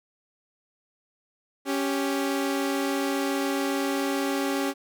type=tone pair together; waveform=sawtooth; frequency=277.3 / 392.4 Hz; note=C#4 / G4; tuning=+1 / +2 cents; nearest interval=tritone; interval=601 cents; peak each=-22 / -26 dBFS; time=1.65-4.74 s; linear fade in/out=50 ms; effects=none

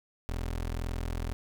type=tone; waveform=25% pulse; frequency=41.89 Hz; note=E1; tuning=29 cents sharp; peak=-28 dBFS; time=0.29-1.33 s; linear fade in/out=0 ms; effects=none

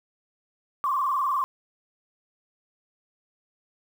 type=tone with vibrato; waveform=sine; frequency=1103 Hz; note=C#6; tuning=9 cents flat; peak=-22 dBFS; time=0.84-1.44 s; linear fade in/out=0 ms; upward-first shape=square; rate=20 Hz; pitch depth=86 cents each way; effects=8-bit

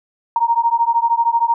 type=beating tone pair; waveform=sine; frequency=925 / 938 Hz; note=A#5 / A#5; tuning=-14 / +11 cents; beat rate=13 Hz; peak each=-16 dBFS; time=0.36-1.54 s; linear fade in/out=2 ms; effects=none

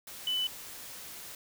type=tone in noise; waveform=sine; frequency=2997 Hz; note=F#7; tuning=22 cents sharp; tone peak=-28 dBFS; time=0.27-0.47 s; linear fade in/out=2 ms; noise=white; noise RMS=-45 dBFS; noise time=0.07-1.35 s; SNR=+14 dB; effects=none

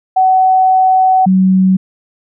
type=tone pair in turn; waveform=sine; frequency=752 / 188 Hz; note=F#5 / F#3; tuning=+28 / +28 cents; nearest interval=2 octaves; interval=2400 cents; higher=first; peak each=-6 dBFS; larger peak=neither; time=0.16-1.26 / 1.26-1.77 s; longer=first; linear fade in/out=10 ms; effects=none

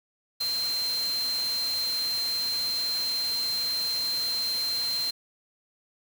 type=tone in noise; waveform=sine; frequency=4140 Hz; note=C8; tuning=19 cents flat; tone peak=-26 dBFS; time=0.4-5.11 s; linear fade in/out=10 ms; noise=white; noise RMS=-37 dBFS; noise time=0.4-5.11 s; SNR=+8 dB; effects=none

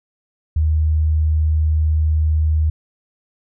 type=tone; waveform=sine; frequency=77.78 Hz; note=D#2; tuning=in tune; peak=-13 dBFS; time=0.56-2.7 s; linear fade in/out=5 ms; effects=none

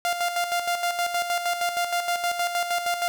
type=tone with tremolo; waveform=sawtooth; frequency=698.5 Hz; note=F5; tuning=in tune; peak=-18 dBFS; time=0.05-3.08 s; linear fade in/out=0 ms; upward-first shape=square; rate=6.4 Hz; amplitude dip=55%; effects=none

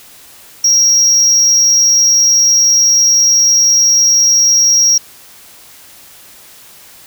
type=tone with amplitude modulation; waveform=triangle; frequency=5630 Hz; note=F8; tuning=13 cents sharp; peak=-3 dBFS; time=0.64-4.98 s; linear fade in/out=5 ms; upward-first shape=sine; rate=246 Hz; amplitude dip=50%; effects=white hiss -39 dBFS RMS until 7.06 s

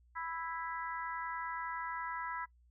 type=harmonic tone; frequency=329.6 Hz; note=E4; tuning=in tune; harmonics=3 / 4 / 5 / 6; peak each=-41 / -43 / -45 / -47 dBFS; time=0.15-2.46 s; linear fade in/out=20 ms; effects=noise-tail reverb RT60 0.1 s tail -20 dB re dry + added 60 Hz sine -63 dBFS peak until 2.7 s

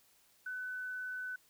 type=tone; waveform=sine; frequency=1503 Hz; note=F#6; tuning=27 cents sharp; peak=-38 dBFS; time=0.46-1.36 s; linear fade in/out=5 ms; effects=white hiss -68 dBFS RMS until 1.49 s

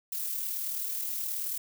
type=noise with amplitude modulation; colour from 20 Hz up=violet; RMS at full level=-32 dBFS; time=0.12-1.58 s; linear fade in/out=5 ms; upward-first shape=sine; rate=38.7 Hz; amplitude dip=35%; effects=none

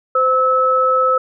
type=tone pair together; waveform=sine; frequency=515.9 / 1300 Hz; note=C5 / E6; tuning=-24 / -24 cents; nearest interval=octave + major third; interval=1600 cents; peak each=-16 / -13 dBFS; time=0.15-1.18 s; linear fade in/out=5 ms; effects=none

